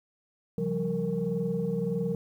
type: tone cluster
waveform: sine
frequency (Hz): 135.5 / 171.9 / 193.5 / 462.1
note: C#3 / F3 / G3 / A#4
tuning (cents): -39 / -27 / -22 / -15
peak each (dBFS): -37 / -30 / -32 / -30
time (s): 0.58-2.15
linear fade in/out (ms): 2
effects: tanh soft clip ceiling -19 dBFS + 10-bit